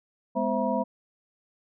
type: tone cluster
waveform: sine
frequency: 208.1 / 249.5 / 523 / 662 / 957 Hz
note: G#3 / B3 / C5 / E5 / A#5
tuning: +4 / +18 / -1 / +7 / +45 cents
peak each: -30 dBFS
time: 0.35-0.84 s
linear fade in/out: 20 ms
effects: none